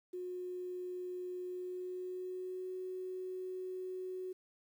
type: tone with pitch glide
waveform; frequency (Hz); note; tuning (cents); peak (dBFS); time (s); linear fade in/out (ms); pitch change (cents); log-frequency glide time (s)
sine; 362.3 to 370.3; F#4 to F#4; -36 to +1; -39; 0.13-4.33; 10; +37; 1.44-2.72
effects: 11-bit